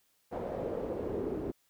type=noise with band-pass filter sweep; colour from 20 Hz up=brown; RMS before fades=-36 dBFS; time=0.31-1.52 s; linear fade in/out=20 ms; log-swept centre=580 to 360 Hz; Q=3; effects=white hiss -72 dBFS RMS until 1.69 s